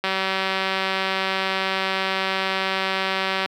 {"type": "click train", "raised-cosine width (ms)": 0.3, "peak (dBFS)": -7, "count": 654, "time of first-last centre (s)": [0.04, 3.459], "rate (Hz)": 191, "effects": ["high-pass 200 Hz 12 dB/octave", "8-bit"]}